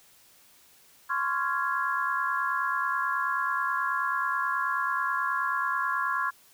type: chord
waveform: sine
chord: Db major seventh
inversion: third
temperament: just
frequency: 1039.4 / 1108.7 / 1385.9 / 1663.1 Hz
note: C6 / Db6 / F6 / Ab6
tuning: -12 / 0 / -14 / +2 cents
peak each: -31 dBFS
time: 1.09-6.31 s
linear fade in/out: 20 ms
effects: white hiss -58 dBFS RMS until 6.53 s